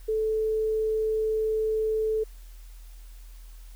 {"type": "tone", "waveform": "sine", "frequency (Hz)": 437, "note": "A4", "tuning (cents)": -12, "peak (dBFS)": -23, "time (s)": [0.08, 2.24], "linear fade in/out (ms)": 10, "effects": ["added 41 Hz sine -42 dBFS peak until 3.75 s", "white hiss -58 dBFS RMS until 3.75 s"]}